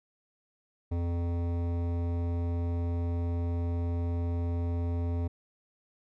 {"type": "tone with hard clipping", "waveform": "sine", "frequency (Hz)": 85.8, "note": "F2", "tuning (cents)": -30, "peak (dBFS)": -30, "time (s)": [0.91, 5.28], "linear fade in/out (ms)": 10, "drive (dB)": 15, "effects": []}